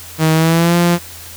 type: tone with pitch glide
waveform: sawtooth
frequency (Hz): 158.7 to 173.06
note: D#3 to F3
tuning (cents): +35 to -15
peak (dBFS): -6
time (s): 0.18-0.99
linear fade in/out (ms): 50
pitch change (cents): +150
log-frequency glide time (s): 0.33-0.76
effects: added 86 Hz sine -39 dBFS peak until 1.36 s + white hiss -34 dBFS RMS until 1.36 s